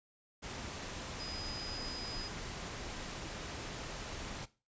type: tone in noise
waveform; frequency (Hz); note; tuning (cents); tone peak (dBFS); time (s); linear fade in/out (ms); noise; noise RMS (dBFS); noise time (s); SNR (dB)
sine; 4978; D#8; 0; -41; 1.19-2.29; 20; pink; -43; 0.42-4.46; -1
effects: noise-tail reverb RT60 0.3 s tail -17 dB re dry + resampled to 16000 Hz